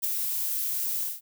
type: noise with ADSR envelope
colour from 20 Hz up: violet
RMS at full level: -24 dBFS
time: 0.02-1.21 s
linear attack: 27 ms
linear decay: 4 ms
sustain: -5 dB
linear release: 180 ms
effects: none